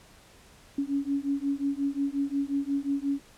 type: beating tone pair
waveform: sine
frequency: 277.2 / 282.8 Hz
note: C#4 / C#4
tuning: 0 / +35 cents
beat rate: 5.6 Hz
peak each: -29 / -29 dBFS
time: 0.78-3.2 s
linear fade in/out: 5 ms
effects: pink hiss -55 dBFS RMS until 3.37 s + low-pass 11000 Hz 12 dB/octave

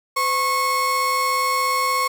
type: tone pair together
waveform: 35% pulse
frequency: 508.6 / 1094 Hz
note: C5 / C#6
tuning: -49 / -23 cents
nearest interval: octave + minor second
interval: 1326 cents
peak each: -27 / -17 dBFS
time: 0.16-2.08 s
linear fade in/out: 10 ms
effects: none

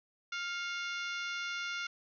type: harmonic tone with a mistuned harmonic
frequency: 698.5 Hz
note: F5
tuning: in tune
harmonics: 2 / 3 / 4 / 5 / 6 / 7 / 8 / 9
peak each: -38 / -42 / -44 / -46 / -50 / -53 / -50 / -55 dBFS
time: 0.32-1.87 s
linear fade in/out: 5 ms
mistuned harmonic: 3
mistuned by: +55 cents
effects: none

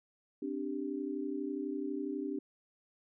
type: chord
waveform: sine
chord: C suspended second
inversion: none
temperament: equal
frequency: 261.6 / 293.7 / 392 Hz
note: C4 / D4 / G4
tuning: 0 / 0 / 0 cents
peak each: -40 / -37 / -40 dBFS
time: 0.42-2.39 s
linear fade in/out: 5 ms
effects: none

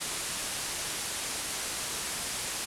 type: low-pass noise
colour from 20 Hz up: white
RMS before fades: -35 dBFS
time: 0-2.66 s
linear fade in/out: 20 ms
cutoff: 11000 Hz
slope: 48 dB/octave
effects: none

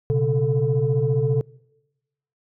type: tone cluster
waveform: sine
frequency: 124.1 / 138.9 / 441.3 Hz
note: B2 / C#3 / A4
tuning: +9 / +4 / +5 cents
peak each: -21 dBFS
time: 0.1-1.41 s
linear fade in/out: 0 ms
effects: noise-tail reverb RT60 1.0 s tail -25 dB re dry + tanh soft clip ceiling -11 dBFS

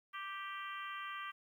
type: harmonic tone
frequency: 392 Hz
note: G4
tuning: in tune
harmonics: 3 / 4 / 5 / 6 / 7 / 8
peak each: -44 / -49 / -49 / -54 / -53 / -53 dBFS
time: 0.13-1.32 s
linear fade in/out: 20 ms
effects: 12-bit

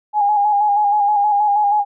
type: tone with vibrato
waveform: sine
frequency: 826 Hz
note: G#5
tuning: 10 cents flat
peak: -12 dBFS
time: 0.13-1.85 s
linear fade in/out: 50 ms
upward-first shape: square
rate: 6.3 Hz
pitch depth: 34 cents each way
effects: none

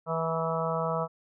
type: harmonic tone with a mistuned harmonic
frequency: 163.1 Hz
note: E3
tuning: 18 cents flat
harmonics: 1 / 3 / 4 / 5 / 6 / 7 / 8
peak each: -33 / -33 / -32 / -39 / -36 / -36 / -35 dBFS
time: 0.06-1.08 s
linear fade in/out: 50 ms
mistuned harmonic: 5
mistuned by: +28 cents
effects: none

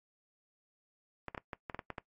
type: clicks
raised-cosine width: 0.5 ms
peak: -24 dBFS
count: 9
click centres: 1.283 / 1.348 / 1.378 / 1.532 / 1.698 / 1.746 / 1.792 / 1.903 / 1.982 s
effects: noise-tail reverb RT60 0.1 s tail -19 dB re dry + AAC 32 kbps

